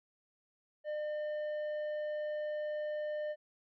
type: tone with tanh clipping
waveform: sine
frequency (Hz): 603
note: D5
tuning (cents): +46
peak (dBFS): -36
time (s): 0.84-3.36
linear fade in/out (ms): 50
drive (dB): 7
effects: none